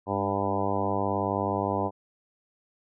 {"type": "harmonic tone with a mistuned harmonic", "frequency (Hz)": 99.3, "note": "G2", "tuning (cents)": 23, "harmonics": [1, 2, 3, 4, 5, 6, 7, 8, 9, 10], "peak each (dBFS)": [-34, -34, -34, -34, -34, -34, -34, -34, -34, -34], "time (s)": [0.06, 1.91], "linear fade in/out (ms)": 50, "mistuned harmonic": 2, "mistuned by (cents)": 27, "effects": []}